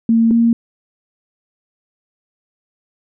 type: tone pair in turn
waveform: sine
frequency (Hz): 228.1 / 232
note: A#3 / A#3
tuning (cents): -37 / -8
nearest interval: unison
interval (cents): 29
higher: second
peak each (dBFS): -9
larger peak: neither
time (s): 0.09-0.31 / 0.31-0.53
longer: neither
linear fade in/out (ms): 2
effects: none